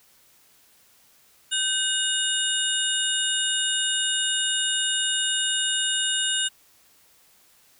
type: tone cluster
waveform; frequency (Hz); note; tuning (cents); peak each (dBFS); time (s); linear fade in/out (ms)
sine; 1543 / 2889 / 3674 / 7230 / 9180; G6 / F#7 / A#7 / A8 / D9; -28 / -42 / -26 / +46 / -40; -31 / -25 / -29 / -29 / -32; 1.51-6.49; 20
effects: white hiss -58 dBFS RMS until 7.79 s